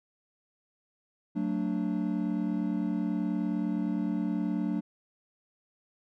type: chord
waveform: triangle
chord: D major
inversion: first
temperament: equal with one note detuned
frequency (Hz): 185 / 224.2 / 293.7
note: F#3 / A3 / D4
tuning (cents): 0 / +33 / 0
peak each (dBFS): -30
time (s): 1.35-4.81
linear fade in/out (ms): 20
effects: none